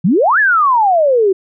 sine exponential two-way sweep, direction up then down, 154.8 to 1776 to 367.2 Hz, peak -8 dBFS, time 0.04-1.33 s, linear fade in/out 10 ms, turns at 0.39 s, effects none

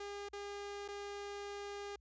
sawtooth tone with dropouts, 405.3 Hz, G#4, 42 cents flat, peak -39 dBFS, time 0-1.96 s, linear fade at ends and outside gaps 5 ms, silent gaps 0.288-0.331 / 0.88-0.885 s, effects added 60 Hz sine -65 dBFS peak until 2 s + resampled to 16000 Hz

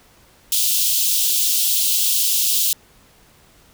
white high-pass noise, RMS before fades -18 dBFS, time 0.52-2.73 s, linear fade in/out 2 ms, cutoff 2900 Hz, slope 48 dB/octave, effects pink hiss -52 dBFS RMS until 3.73 s

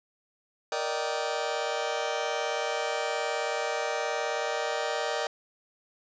sawtooth chord, Eb major seventh, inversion second, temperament just, 466.7 / 583.4 / 622.3 / 777.8 Hz, Bb4 / D5 / Eb5 / G5, +2 / -12 / 0 / -14 cents, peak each -30 dBFS, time 0.72-5.27 s, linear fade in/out 2 ms, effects resampled to 16000 Hz + 10-bit

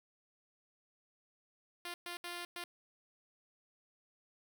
5% pulse tone bursts at uneven times, 349.2 Hz, F4, in tune, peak -30 dBFS, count 4, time 1.85-1.94 / 2.06-2.17 / 2.24-2.45 / 2.56-2.64 s, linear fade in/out 2 ms, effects none

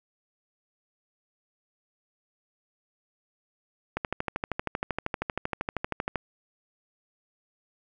click train, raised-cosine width 0.5 ms, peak -13 dBFS, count 29, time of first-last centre 3.97-6.158 s, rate 12.8 Hz, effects none

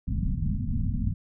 pink low-pass noise, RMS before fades -27 dBFS, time 0.07-1.14 s, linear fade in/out 10 ms, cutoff 250 Hz, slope 96 dB/octave, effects none

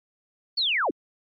sine linear sweep, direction down, 4570 to 196 Hz, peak -21 dBFS, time 0.57-0.91 s, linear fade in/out 10 ms, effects MP3 32 kbps

